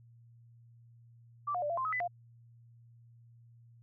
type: tone with pitch steps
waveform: sine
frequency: 1167 / 715 / 589 / 681 / 1046 / 1273 / 2001 / 702 Hz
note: D6 / F5 / D5 / F5 / C6 / D#6 / B6 / F5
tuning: -11 / +41 / +5 / -44 / -1 / +39 / +22 / +9 cents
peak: -31 dBFS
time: 1.47-2.078 s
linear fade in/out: 10 ms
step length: 76 ms
effects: added 117 Hz sine -56 dBFS peak until 3.82 s